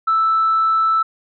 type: tone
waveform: sine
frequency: 1318.5 Hz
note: E6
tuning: in tune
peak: -12 dBFS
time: 0.07-1.03 s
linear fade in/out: 10 ms
effects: tanh soft clip ceiling -9 dBFS